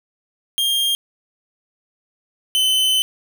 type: tone pair in turn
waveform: 45% pulse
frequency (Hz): 3214 / 3042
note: G7 / F#7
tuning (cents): +43 / +47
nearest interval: minor second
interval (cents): 96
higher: first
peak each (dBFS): -16 / -14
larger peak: second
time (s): 0.58-0.95 / 2.55-3.02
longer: second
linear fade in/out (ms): 0
effects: none